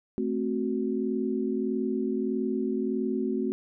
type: chord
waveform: sine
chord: F# diminished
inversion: first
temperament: equal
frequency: 220 / 261.6 / 370 Hz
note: A3 / C4 / F#4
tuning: 0 / 0 / 0 cents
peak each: -30 dBFS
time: 0.18-3.52 s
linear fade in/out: 0 ms
effects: none